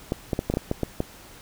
clicks, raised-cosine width 2 ms, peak -10 dBFS, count 9, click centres 0.121 / 0.332 / 0.391 / 0.5 / 0.539 / 0.571 / 0.714 / 0.833 / 1.004 s, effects pink hiss -47 dBFS RMS until 1.41 s

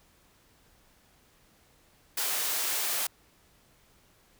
white high-pass noise, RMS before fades -30 dBFS, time 2.17-3.07 s, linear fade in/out 5 ms, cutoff 430 Hz, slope 12 dB/octave, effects pink hiss -63 dBFS RMS until 4.39 s

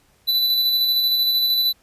square tone with tremolo, 3984 Hz, B7, 14 cents sharp, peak -16 dBFS, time 0.27-1.73 s, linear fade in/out 20 ms, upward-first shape square, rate 13 Hz, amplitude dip 25%, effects pink hiss -59 dBFS RMS until 1.82 s + resampled to 32000 Hz

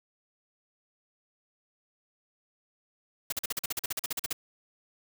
white noise bursts, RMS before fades -31 dBFS, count 16, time 3.3-4.329 s, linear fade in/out 5 ms, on 24 ms, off 43 ms, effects none

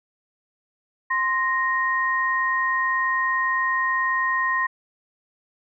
sine tone pair together, 1046.5 / 1864.7 Hz, C6 / A#6, 0 / 0 cents, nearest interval minor seventh, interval 1000 cents, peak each -23 / -22 dBFS, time 1.1-4.67 s, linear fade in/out 10 ms, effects none

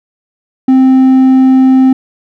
sine tone with hard clipping, 261.6 Hz, C4, in tune, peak -4 dBFS, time 0.68-1.93 s, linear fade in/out 5 ms, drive 3 dB, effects none

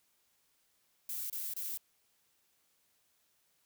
violet noise bursts, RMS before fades -39 dBFS, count 3, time 1.09-1.774 s, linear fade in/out 2 ms, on 210 ms, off 27 ms, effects white hiss -74 dBFS RMS until 3.65 s

